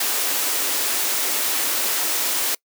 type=high-pass noise; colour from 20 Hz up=white; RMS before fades=-22 dBFS; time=0-2.55 s; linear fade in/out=5 ms; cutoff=250 Hz; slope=48 dB/octave; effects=noise-tail reverb RT60 0.1 s tail -26 dB re dry